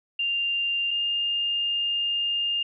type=tone pair in turn; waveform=sine; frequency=2792 / 2815 Hz; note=F7 / F7; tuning=-1 / +13 cents; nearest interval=unison; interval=14 cents; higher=second; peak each=-23 dBFS; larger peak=neither; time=0.19-0.91 / 0.91-2.63 s; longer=second; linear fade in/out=5 ms; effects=none